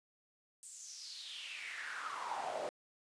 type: noise with high-pass filter sweep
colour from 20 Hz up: brown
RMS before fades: -44 dBFS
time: 0.63-2.69 s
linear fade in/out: 0 ms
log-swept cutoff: 8400 to 560 Hz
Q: 5.3
effects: resampled to 22050 Hz